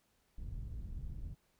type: low-pass noise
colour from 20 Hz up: pink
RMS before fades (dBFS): -43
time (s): 0.38-1.35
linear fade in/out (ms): 5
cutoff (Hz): 100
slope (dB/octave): 12
effects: pink hiss -75 dBFS RMS until 1.59 s